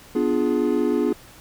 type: chord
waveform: triangle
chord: B diminished seventh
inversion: none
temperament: equal with one note detuned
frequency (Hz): 246.9 / 293.7 / 349.2 / 419.2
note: B3 / D4 / F4 / Ab4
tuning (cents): 0 / 0 / 0 / +16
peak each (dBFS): -22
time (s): 0.15-1.13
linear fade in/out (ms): 5
effects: pink hiss -47 dBFS RMS until 1.4 s